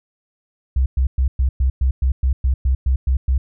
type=tone bursts; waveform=sine; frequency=65 Hz; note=C2; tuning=11 cents flat; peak=-13 dBFS; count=13; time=0.76-3.38 s; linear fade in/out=5 ms; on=100 ms; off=110 ms; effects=none